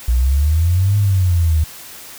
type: exponential two-way sweep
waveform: sine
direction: up then down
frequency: 58.27 to 103.83 to 75.9 Hz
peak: -11 dBFS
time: 0.08-1.64 s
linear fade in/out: 5 ms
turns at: 0.97 s
effects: white hiss -36 dBFS RMS until 2.18 s